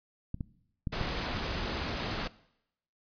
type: clicks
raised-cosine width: 5 ms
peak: -22 / -22 / -19 / -22 dBFS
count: 4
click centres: 0.344 / 0.408 / 0.872 / 1.012 s
type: noise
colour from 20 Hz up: pink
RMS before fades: -34 dBFS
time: 0.92-2.28 s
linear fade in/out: 10 ms
effects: noise-tail reverb RT60 0.8 s tail -20 dB re dry + resampled to 11025 Hz